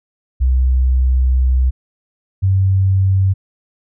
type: tone pair in turn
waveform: sine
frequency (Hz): 63.9 / 95.74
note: C2 / G2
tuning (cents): -40 / -40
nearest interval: perfect fifth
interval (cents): 700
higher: second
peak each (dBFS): -10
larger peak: neither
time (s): 0.4-1.71 / 2.42-3.34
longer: first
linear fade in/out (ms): 20
effects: none